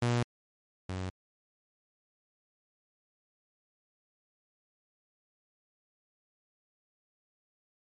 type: tone pair in turn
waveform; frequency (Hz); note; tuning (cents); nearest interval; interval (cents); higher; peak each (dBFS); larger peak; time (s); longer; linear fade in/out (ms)
sawtooth; 120 / 93.01; B2 / F#2; -49 / +10; major third; 441; first; -22 / -30; first; 0.02-0.23 / 0.89-1.1; neither; 5
effects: low-pass 8000 Hz 12 dB/octave + MP3 48 kbps